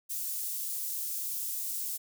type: high-pass noise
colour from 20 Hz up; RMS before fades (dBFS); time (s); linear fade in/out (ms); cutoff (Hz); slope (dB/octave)
white; -35; 0.09-1.98; 20; 8000; 12
effects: none